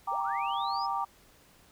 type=chord; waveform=sine; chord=G minor; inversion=none; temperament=equal with one note detuned; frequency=788.1 / 932.3 / 1174.7 Hz; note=G5 / Bb5 / D6; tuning=+9 / 0 / 0 cents; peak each=-33 dBFS; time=0.07-1.05 s; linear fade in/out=10 ms
type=linear sweep; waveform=sine; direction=up; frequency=392 to 5274 Hz; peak=-39 dBFS; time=0.11-0.87 s; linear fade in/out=20 ms
effects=pink hiss -60 dBFS RMS until 1.71 s